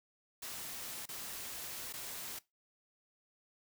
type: noise with dropouts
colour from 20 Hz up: white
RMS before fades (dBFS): -44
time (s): 0.42-2.39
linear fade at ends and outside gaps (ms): 5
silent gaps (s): 1.057-1.088 / 1.927-1.936
effects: noise-tail reverb RT60 0.2 s tail -20 dB re dry